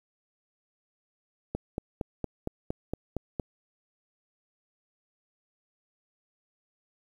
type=click train; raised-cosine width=2 ms; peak=-17 dBFS; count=9; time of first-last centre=1.55-3.398 s; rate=4.33 Hz; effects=9-bit